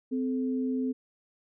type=tone pair together; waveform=sine; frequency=257.1 / 434.4 Hz; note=C4 / A4; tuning=-30 / -22 cents; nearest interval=major sixth; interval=908 cents; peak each=-27 / -36 dBFS; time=0.11-0.93 s; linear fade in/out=20 ms; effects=none